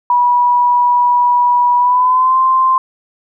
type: tone with pitch glide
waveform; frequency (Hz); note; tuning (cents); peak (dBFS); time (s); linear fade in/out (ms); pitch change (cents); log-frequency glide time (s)
sine; 974 to 1043.9; B5 to C6; -24 to -4; -8; 0.1-2.78; 2; +120; 1.77-2.37
effects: none